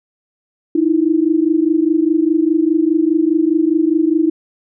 sine tone pair together, 308.2 / 333.1 Hz, D#4 / E4, -16 / +18 cents, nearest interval minor second, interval 134 cents, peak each -14 dBFS, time 0.75-4.3 s, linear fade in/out 5 ms, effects none

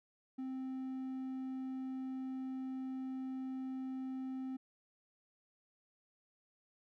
triangle tone, 261.6 Hz, C4, in tune, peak -37 dBFS, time 0.38-4.57 s, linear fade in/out 10 ms, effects none

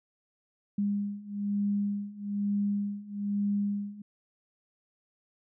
sine beating tone pair, 202.4 / 203.5 Hz, G#3 / G#3, -44 / -35 cents, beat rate 1.1 Hz, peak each -32 / -30 dBFS, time 0.78-4.02 s, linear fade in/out 5 ms, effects none

